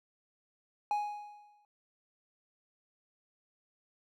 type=tone with exponential decay; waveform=triangle; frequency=831 Hz; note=G#5; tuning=1 cent sharp; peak=-25 dBFS; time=0.91-1.65 s; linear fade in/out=1 ms; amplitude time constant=160 ms; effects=none